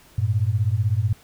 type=beating tone pair; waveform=sine; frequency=98 / 114 Hz; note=G2 / A#2; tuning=0 / -38 cents; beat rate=16 Hz; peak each=-21 dBFS; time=0.18-1.13 s; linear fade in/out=5 ms; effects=pink hiss -52 dBFS RMS until 1.23 s